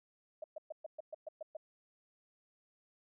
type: tone bursts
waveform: sine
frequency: 622.3 Hz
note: D#5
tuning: in tune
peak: -40 dBFS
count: 9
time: 0.42-1.569 s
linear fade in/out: 5 ms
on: 21 ms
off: 120 ms
effects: none